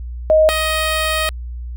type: tone pair in turn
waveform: sine / 10% pulse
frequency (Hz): 625 / 627.7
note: D#5 / D#5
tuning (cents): +8 / +15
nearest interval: unison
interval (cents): 7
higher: second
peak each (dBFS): -8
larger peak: neither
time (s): 0.3-0.49 / 0.49-1.29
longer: second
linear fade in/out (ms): 0
effects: added 60 Hz sine -25 dBFS peak until 1.76 s